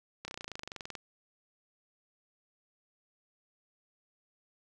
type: slowing click train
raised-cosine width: 0.2 ms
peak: -23 dBFS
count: 19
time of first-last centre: 0.25-0.952 s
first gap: 30 ms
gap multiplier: 1.03
effects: none